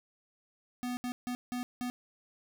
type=tone bursts at uneven times; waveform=square; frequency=246.9 Hz; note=B3; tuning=in tune; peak=-34 dBFS; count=5; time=0.83-0.97 / 1.04-1.12 / 1.27-1.35 / 1.52-1.63 / 1.81-1.9 s; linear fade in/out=0 ms; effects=none